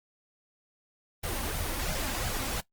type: noise with flanger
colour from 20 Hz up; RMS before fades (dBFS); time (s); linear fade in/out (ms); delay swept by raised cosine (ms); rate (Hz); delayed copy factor
pink; -32; 1.23-2.61; 10; 1.3 to 3.7; 2.9; +0.65
effects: noise-tail reverb RT60 0.1 s tail -19 dB re dry + Opus 24 kbps